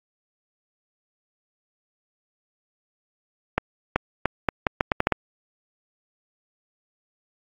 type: accelerating click train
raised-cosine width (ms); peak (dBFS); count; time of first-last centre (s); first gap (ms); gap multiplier
0.5; -4; 10; 3.58-5.123; 380; 0.78
effects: AAC 48 kbps